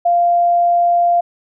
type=tone; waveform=sine; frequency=695 Hz; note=F5; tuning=9 cents flat; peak=-10 dBFS; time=0.05-1.21 s; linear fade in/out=10 ms; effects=none